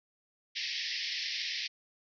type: band-pass noise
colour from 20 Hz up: white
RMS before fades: -36 dBFS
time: 0.55-1.68 s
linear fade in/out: 20 ms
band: 1800 to 5500 Hz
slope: 96 dB/octave
effects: none